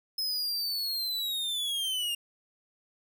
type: linear sweep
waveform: 45% pulse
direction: down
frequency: 5150 to 2794 Hz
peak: -29 dBFS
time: 0.18-2.15 s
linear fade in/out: 5 ms
effects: none